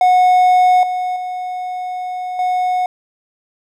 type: tone with level steps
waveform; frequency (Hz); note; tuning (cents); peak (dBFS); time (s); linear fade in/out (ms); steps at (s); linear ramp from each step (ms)
triangle; 731; F#5; -21; -6 / -15 / -19 / -12; 0.01-2.86; 2; 0.83 / 1.16 / 2.39; 2
effects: none